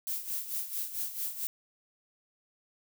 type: noise with tremolo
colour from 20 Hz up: violet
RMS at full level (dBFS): -33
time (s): 0.07-1.47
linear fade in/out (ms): 0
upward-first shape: sine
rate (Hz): 4.5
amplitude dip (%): 70
effects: none